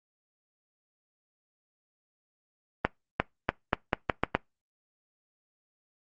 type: accelerating click train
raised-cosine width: 0.5 ms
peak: -7 dBFS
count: 8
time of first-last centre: 2.85-4.35 s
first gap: 350 ms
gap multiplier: 0.83
effects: noise-tail reverb RT60 0.2 s tail -25 dB re dry + Opus 24 kbps